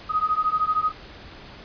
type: beating tone pair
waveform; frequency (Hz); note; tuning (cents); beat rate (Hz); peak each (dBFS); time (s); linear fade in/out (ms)
sine; 1248 / 1261; D#6 / D#6; +5 / +23; 13; -23; 0.09-0.92; 20
effects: pink hiss -43 dBFS RMS until 1.64 s + resampled to 11025 Hz

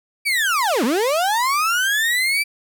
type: linear two-way sweep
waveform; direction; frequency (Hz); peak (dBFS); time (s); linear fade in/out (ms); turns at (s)
35% pulse; down then up; 2349 to 207.7 to 2349; -15; 0.25-2.44; 20; 0.84
effects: none

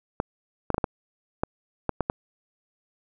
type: clicks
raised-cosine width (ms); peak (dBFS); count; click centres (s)
1; -9; 9; 0.201 / 0.703 / 0.744 / 0.781 / 0.842 / 1.435 / 1.893 / 2.007 / 2.099
effects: none

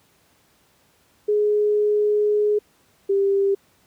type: tone pair in turn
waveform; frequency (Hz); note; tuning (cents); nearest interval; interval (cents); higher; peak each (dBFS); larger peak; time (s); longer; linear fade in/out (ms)
sine; 418.4 / 395.2; G#4 / G4; +13 / +14; minor second; 99; first; -16; neither; 1.28-2.59 / 3.09-3.55; first; 10
effects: pink hiss -60 dBFS RMS until 3.86 s + high-pass 80 Hz 12 dB/octave

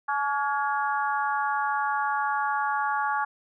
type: harmonic tone with a mistuned harmonic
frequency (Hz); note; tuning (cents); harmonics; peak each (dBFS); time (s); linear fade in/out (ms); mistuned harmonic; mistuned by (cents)
283.7; C#4; +40; 3 / 4 / 5 / 6; -27 / -29 / -31 / -33; 0.08-3.25; 10; 6; -43
effects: none

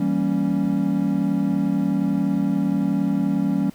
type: chord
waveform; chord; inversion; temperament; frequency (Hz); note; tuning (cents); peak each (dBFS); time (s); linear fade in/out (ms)
triangle; E diminished seventh; none; equal; 164.81 / 196 / 233.1 / 277.2; E3 / G3 / Bb3 / Db4; 0 / 0 / 0 / 0; -25 / -20 / -25 / -21; 0-3.7; 5
effects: pink hiss -51 dBFS RMS until 3.74 s

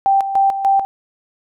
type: tone with tremolo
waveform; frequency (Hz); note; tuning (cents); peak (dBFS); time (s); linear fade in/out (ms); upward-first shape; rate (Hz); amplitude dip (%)
sine; 784; G5; 0; -10; 0.06-0.85; 0; square; 3.4; 65
effects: none

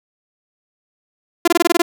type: tone bursts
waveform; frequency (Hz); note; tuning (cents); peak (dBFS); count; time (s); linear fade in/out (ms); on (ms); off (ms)
sawtooth; 343.4; F4; -29; -6; 8; 1.45-1.82; 5; 27; 22
effects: none

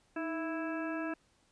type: harmonic tone with a mistuned harmonic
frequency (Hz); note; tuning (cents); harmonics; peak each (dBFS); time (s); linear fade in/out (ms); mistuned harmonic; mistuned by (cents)
329.6; E4; 0; 1 / 2 / 3 / 4 / 5 / 7 / 8; -36 / -41 / -47 / -45 / -43 / -55 / -49; 0.16-1.14; 5; 1; -68
effects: pink hiss -70 dBFS RMS until 1.51 s + resampled to 22050 Hz

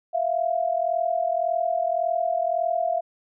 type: tone pair together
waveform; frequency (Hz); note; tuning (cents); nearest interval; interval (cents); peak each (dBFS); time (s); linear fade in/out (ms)
sine; 660 / 701.8; E5 / F5; +2 / +8; minor second; 106; -24; 0.13-3.01; 20
effects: none

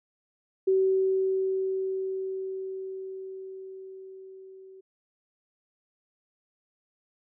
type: tone with level ramp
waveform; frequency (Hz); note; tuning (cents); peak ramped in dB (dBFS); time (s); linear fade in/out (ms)
sine; 381; G4; -49; -19 to -46; 0.67-4.81; 10
effects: none

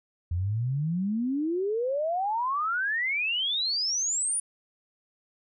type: exponential sweep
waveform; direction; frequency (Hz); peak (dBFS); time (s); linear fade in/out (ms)
sine; up; 82.7 to 9810; -25; 0.31-4.4; 5
effects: none

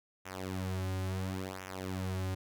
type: tone with flanger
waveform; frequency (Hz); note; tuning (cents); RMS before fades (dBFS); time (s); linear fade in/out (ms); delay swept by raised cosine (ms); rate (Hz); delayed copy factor
sawtooth; 94; F#2; +28; -37; 0.25-2.35; 10; 0.22 to 4.52; 0.72; -0.85
effects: none

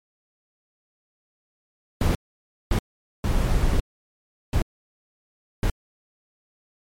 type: noise bursts at uneven times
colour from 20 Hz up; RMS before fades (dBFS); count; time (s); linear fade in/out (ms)
brown; -20; 5; 2.01-2.15 / 2.71-2.79 / 3.24-3.8 / 4.53-4.62 / 5.63-5.7; 2
effects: MP3 64 kbps

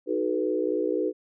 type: chord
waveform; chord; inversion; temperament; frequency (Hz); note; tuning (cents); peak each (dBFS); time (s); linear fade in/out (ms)
sine; B dominant seventh; first; equal with one note detuned; 311.1 / 370 / 430.2 / 493.9; D#4 / F#4 / A4 / B4; 0 / 0 / -39 / 0; -29; 0.06-1.13; 50
effects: none

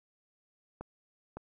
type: clicks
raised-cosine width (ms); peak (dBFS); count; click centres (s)
1; -27; 2; 0.81 / 1.37
effects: none

